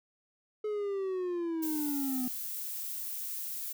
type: linear sweep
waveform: triangle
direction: down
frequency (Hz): 428.4 to 247.4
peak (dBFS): -29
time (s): 0.64-2.28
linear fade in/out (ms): 5
type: noise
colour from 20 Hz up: violet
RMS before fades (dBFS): -38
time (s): 1.62-3.73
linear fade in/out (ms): 10
effects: none